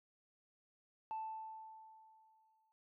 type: tone with exponential decay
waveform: sine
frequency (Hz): 880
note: A5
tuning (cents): 0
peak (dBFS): -37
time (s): 1.11-2.72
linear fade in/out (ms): 0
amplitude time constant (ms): 350
effects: tanh soft clip ceiling -37 dBFS